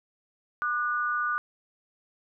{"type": "tone pair together", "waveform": "sine", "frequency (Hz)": [1200, 1465.8], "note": ["D6", "F#6"], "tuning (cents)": [37, -17], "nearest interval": "minor third", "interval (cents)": 346, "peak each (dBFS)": -28, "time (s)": [0.62, 1.38], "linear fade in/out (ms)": 0, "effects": []}